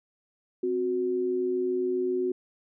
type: tone pair together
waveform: sine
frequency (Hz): 260 / 367.4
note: C4 / F#4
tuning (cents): -11 / -12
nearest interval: tritone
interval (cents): 599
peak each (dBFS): -33 / -25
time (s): 0.63-2.32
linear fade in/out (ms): 5
effects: none